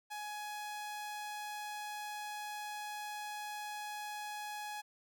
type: tone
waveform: sawtooth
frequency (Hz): 838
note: G#5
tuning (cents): +15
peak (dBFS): -37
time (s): 0.1-4.82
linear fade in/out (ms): 20
effects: none